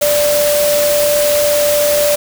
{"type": "tone in noise", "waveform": "sine", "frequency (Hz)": 587.3, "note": "D5", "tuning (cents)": 0, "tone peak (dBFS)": -11, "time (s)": [0.01, 2.16], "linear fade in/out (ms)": 10, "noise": "white", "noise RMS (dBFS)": -18, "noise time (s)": [0.01, 2.16], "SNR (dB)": 4, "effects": []}